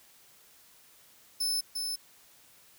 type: tone with echo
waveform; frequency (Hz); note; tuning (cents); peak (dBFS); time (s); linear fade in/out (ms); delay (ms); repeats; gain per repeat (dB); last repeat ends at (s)
sawtooth; 5260; E8; -5; -25; 1.4-1.61; 10; 350; 1; -4; 1.96
effects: white hiss -59 dBFS RMS until 2.78 s